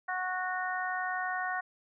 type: harmonic tone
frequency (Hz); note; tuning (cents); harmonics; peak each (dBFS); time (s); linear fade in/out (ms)
368.3; F#4; -8; 2 / 3 / 4 / 5; -35 / -38 / -36 / -37; 0.08-1.61; 10
effects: none